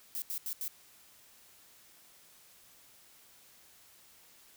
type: noise bursts at uneven times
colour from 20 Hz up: violet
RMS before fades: -37 dBFS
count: 4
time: 0.15-0.22 / 0.3-0.38 / 0.46-0.53 / 0.61-0.68 s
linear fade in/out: 0 ms
effects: white hiss -60 dBFS RMS until 4.56 s